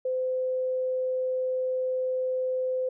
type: tone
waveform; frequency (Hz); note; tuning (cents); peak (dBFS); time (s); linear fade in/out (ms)
sine; 513; C5; -34; -25; 0.05-2.89; 5
effects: none